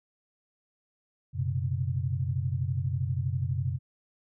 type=chord; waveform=sine; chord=F# suspended fourth; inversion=none; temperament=equal with one note detuned; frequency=92.5 / 123.47 / 135.82 Hz; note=F#2 / B2 / C#3; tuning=0 / 0 / -35 cents; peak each=-31 dBFS; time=1.33-3.79 s; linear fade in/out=50 ms; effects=none